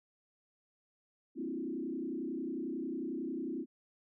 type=tone with frequency modulation; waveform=sine; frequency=293.7 Hz; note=D4; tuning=in tune; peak=-35 dBFS; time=1.35-3.66 s; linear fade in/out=50 ms; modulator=31.1 Hz; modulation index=2; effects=none